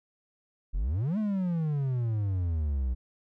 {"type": "exponential two-way sweep", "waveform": "triangle", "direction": "up then down", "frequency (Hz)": [37.43, 220.3, 60.4], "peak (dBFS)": -24, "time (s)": [0.73, 2.95], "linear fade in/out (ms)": 20, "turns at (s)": 1.18, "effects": []}